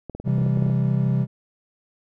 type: clicks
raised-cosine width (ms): 2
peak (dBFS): -20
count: 11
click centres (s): 0.097 / 0.15 / 0.2 / 0.277 / 0.383 / 0.417 / 0.464 / 0.573 / 0.624 / 0.665 / 0.699
type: chord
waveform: triangle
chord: C major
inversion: none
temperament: equal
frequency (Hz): 130.81 / 164.81 / 196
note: C3 / E3 / G3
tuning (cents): 0 / 0 / 0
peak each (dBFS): -18 / -23 / -23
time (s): 0.24-1.27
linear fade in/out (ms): 50
effects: none